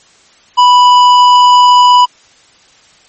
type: tone with tanh clipping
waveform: sine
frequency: 987.8 Hz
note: B5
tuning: in tune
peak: -4 dBFS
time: 0.57-2.06 s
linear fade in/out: 20 ms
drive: 12 dB
effects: white hiss -45 dBFS RMS until 3.08 s + MP3 32 kbps